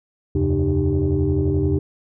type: tone cluster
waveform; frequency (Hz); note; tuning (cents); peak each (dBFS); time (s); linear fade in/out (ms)
sine; 79.1 / 90.6 / 135.8 / 303.3 / 392.9; D#2 / F#2 / C#3 / D#4 / G4; +29 / -36 / -35 / -44 / +4; -22; 0.35-1.79; 5
effects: tanh soft clip ceiling -10 dBFS